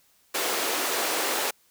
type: high-pass noise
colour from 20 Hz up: pink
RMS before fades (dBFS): -27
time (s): 0.34-1.51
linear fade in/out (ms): 10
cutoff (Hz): 340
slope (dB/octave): 24
effects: white hiss -63 dBFS RMS until 1.7 s